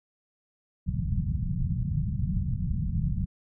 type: low-pass noise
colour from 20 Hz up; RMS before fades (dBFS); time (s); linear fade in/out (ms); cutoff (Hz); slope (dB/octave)
white; -28; 0.86-3.26; 20; 180; 48
effects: none